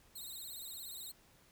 5% pulse tone with vibrato, 3969 Hz, B7, 8 cents sharp, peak -38 dBFS, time 0.15-1.12 s, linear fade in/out 10 ms, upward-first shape sine, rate 17 Hz, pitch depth 120 cents each way, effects pink hiss -66 dBFS RMS until 1.51 s

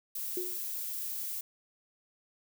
violet noise, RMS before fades -37 dBFS, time 0.15-1.41 s, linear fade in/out 5 ms
sine tone with exponential decay, 361.1 Hz, F#4, 42 cents flat, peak -30 dBFS, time 0.37-0.66 s, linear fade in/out 2 ms, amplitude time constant 61 ms
effects none

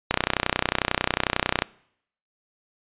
click train, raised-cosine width 0.3 ms, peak -3 dBFS, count 48, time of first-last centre 0.11-1.621 s, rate 31.1 Hz, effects noise-tail reverb RT60 0.7 s tail -23 dB re dry + resampled to 8000 Hz

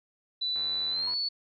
sine tone with pitch glide, 3976 to 4437 Hz, B7 to C#8, +11 to +1 cents, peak -27 dBFS, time 0.41-1.29 s, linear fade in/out 10 ms, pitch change +190 cents, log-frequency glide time 0.9-1.15 s
click train, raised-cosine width 0.5 ms, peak -32 dBFS, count 48, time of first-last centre 0.56-1.135 s, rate 81.7 Hz
triangle tone with exponential decay, 987.8 Hz, B5, in tune, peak -37 dBFS, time 1.07-1.22 s, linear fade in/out 5 ms, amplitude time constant 32 ms
effects MP3 64 kbps

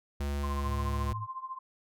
square tone with pitch glide, 71 to 70.39 Hz, C#2 to C#2, +42 to +27 cents, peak -31 dBFS, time 0.2-1.13 s, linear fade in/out 5 ms, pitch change -15 cents, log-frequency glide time 0.44-0.59 s
sine tone with tremolo, 1046.5 Hz, C6, in tune, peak -33 dBFS, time 0.43-1.59 s, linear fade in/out 10 ms, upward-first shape triangle, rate 14 Hz, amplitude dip 90%
sine tone, 107.8 Hz, A2, 35 cents flat, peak -35 dBFS, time 0.63-1.27 s, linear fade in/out 50 ms
effects none

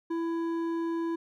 sine tone with hard clipping, 332.6 Hz, E4, 16 cents sharp, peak -30 dBFS, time 0.1-1.16 s, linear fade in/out 10 ms, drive 8 dB, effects none

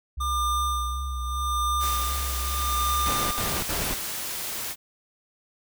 sine tone with vibrato, 65.41 Hz, C2, in tune, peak -28 dBFS, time 0.17-3.11 s, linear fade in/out 10 ms, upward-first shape sine, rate 2.6 Hz, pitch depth 75 cents each way
square tone with tremolo, 1200 Hz, D6, 37 cents sharp, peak -24 dBFS, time 0.2-3.6 s, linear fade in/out 10 ms, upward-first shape sine, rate 0.82 Hz, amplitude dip 75%
white noise, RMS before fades -32 dBFS, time 1.79-4.76 s, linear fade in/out 50 ms
pink noise bursts, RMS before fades -29 dBFS, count 3, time 3.06-3.94 s, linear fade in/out 2 ms, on 250 ms, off 65 ms
effects none

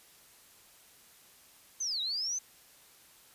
sine linear two-way sweep, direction down then up, 6410 to 3745 to 6280 Hz, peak -31 dBFS, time 1.8-2.39 s, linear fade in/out 10 ms, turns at 2.01 s, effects white hiss -59 dBFS RMS until 3.34 s + resampled to 32000 Hz

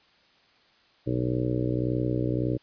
harmonic tone, 61.74 Hz, B1, in tune, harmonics 1 / 2 / 3 / 4 / 5 / 6 / 7 / 8 / 9, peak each -39 / -28 / -37 / -37 / -29 / -34 / -35 / -38 / -37 dBFS, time 1.06-2.58 s, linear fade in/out 20 ms, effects white hiss -61 dBFS RMS until 2.62 s + resampled to 11025 Hz

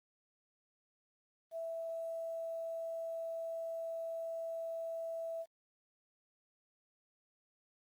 sine tone with quantisation, 659.3 Hz, E5, in tune, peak -38 dBFS, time 1.51-5.46 s, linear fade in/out 50 ms, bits 11, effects Opus 24 kbps

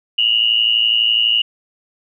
sine tone pair together, 2826 / 2938 Hz, F7 / F#7, +20 / -13 cents, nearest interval minor second, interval 67 cents, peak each -15 dBFS, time 0.18-1.42 s, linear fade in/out 5 ms, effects none

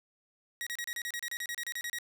sawtooth tone bursts, 1900 Hz, A#6, 33 cents sharp, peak -31 dBFS, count 16, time 0.61-1.986 s, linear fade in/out 0 ms, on 56 ms, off 32 ms, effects none

